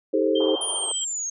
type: chord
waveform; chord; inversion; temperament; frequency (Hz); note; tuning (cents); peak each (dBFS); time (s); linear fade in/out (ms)
sine; A half-diminished seventh; second; just; 316.8 / 396 / 440 / 528; Eb4 / G4 / A4 / C5; +31 / +18 / 0 / +16; -24; 0.13-0.56; 10
type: tone with tremolo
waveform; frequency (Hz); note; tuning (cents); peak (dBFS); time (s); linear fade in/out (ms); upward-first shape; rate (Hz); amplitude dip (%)
sine; 3158; G7; +12; -26; 0.35-1.05; 10; sine; 15; 45
type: band-pass noise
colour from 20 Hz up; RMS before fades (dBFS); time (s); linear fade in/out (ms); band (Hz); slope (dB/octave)
white; -36; 0.4-0.92; 5; 350 to 1100; 48
type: exponential sweep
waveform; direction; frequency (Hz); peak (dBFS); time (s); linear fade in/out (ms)
sine; down; 9840 to 6400; -26; 0.61-1.3; 5
effects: none